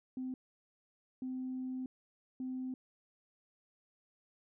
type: tone bursts at uneven times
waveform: sine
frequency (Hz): 257.4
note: C4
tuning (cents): -28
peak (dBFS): -36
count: 3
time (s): 0.17-0.34 / 1.22-1.86 / 2.4-2.74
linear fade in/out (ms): 2
effects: tanh soft clip ceiling -32 dBFS